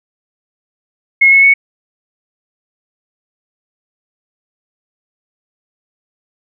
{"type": "tone with pitch steps", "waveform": "sine", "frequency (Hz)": [2168, 2192, 2216], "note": ["C#7", "C#7", "C#7"], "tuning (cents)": [-39, -20, -1], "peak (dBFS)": -4, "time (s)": [1.21, 1.54], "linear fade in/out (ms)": 10, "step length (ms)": 110, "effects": []}